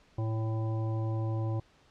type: harmonic tone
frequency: 111 Hz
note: A2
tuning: 16 cents sharp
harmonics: 1 / 3 / 5 / 7 / 9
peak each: -29 / -39 / -43 / -46 / -48 dBFS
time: 0.18-1.6 s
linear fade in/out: 5 ms
effects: pink hiss -63 dBFS RMS until 1.9 s + low-pass 5000 Hz 12 dB/octave